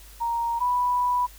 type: tone pair in turn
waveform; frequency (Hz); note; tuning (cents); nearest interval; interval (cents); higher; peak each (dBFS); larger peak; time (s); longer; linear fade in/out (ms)
sine; 934 / 985.6; A#5 / B5; +3 / -4; minor second; 93; second; -23 / -20; second; 0.2-0.6 / 0.6-1.27; second; 20
effects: added 50 Hz sine -46 dBFS peak until 1.38 s + white hiss -50 dBFS RMS until 1.38 s